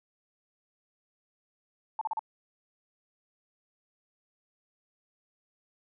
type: tone bursts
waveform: sine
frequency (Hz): 881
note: A5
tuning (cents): +2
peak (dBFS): -28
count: 4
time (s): 1.99-2.193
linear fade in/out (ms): 2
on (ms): 23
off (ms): 37
effects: none